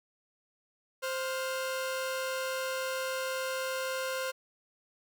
sawtooth tone pair together, 523.3 / 1410 Hz, C5 / F6, 0 / +16 cents, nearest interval octave + perfect fourth, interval 1716 cents, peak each -29 / -35 dBFS, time 1.02-4.32 s, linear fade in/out 20 ms, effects none

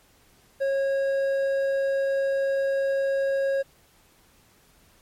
triangle tone with hard clipping, 546 Hz, C#5, 26 cents flat, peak -23 dBFS, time 0.6-3.63 s, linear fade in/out 20 ms, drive 9 dB, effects pink hiss -59 dBFS RMS until 5.01 s + MP3 64 kbps

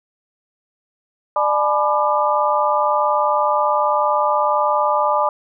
harmonic tone with a mistuned harmonic, 198.8 Hz, G3, 25 cents sharp, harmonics 3 / 4 / 5 / 6, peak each -20 / -20 / -20 / -20 dBFS, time 1.36-5.29 s, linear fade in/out 2 ms, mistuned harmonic 4, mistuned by +120 cents, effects none

